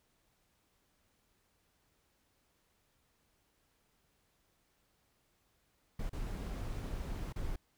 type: noise with dropouts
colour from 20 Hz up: brown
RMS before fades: -39 dBFS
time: 5.99-7.56 s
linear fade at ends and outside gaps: 5 ms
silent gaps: 6.095-6.129 / 7.326-7.359 s
effects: pink hiss -75 dBFS RMS until 7.77 s